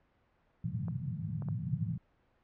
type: band-pass noise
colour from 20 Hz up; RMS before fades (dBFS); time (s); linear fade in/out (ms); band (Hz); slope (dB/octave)
white; -36; 0.64-1.98; 5; 100 to 170; 48
type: clicks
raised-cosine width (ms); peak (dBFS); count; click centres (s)
1; -33; 3; 0.883 / 1.422 / 1.486
effects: pink hiss -71 dBFS RMS until 2.43 s + low-pass 2000 Hz 12 dB/octave